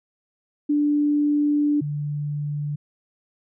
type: tone pair in turn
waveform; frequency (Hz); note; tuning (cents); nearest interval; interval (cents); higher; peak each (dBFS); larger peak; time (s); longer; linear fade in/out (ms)
sine; 293.7 / 146.85; D4 / D3; 0 / 0; octave; 1200; first; -17 / -24; first; 0.69-1.81 / 1.81-2.76; first; 10
effects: none